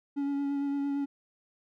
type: tone with vibrato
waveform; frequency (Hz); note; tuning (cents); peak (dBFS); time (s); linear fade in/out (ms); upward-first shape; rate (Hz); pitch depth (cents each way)
triangle; 281.4; C#4; +26; -26; 0.16-1.06; 20; sine; 8.8; 16
effects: none